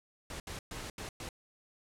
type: noise bursts at uneven times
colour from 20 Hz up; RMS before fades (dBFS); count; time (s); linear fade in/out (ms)
pink; -42; 5; 0.3-0.4 / 0.47-0.59 / 0.71-0.9 / 0.98-1.09 / 1.2-1.29; 2
effects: low-pass 10000 Hz 12 dB/octave